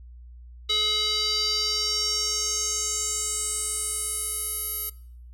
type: tone with band-pass filter sweep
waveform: square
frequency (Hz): 426.3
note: G#4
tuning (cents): +45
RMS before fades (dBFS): -27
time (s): 0.69-4.9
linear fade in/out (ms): 10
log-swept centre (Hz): 3800 to 12000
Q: 5.3
effects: noise-tail reverb RT60 0.7 s tail -23 dB re dry + added 60 Hz sine -42 dBFS peak until 5.33 s